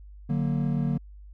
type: chord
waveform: triangle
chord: D augmented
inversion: none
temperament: equal with one note detuned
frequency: 147.85 / 185 / 233.1 Hz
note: D3 / F#3 / A#3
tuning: +12 / 0 / 0 cents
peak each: -24 / -28 / -27 dBFS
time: 0.29-0.98 s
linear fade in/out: 10 ms
effects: added 50 Hz sine -43 dBFS peak until 1.33 s